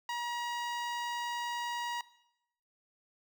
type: tone with notch filter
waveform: sawtooth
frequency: 955 Hz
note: A#5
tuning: 42 cents sharp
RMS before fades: -36 dBFS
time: 0.09-2.01 s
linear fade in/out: 2 ms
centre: 11000 Hz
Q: 0.62
effects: noise-tail reverb RT60 0.8 s tail -18 dB re dry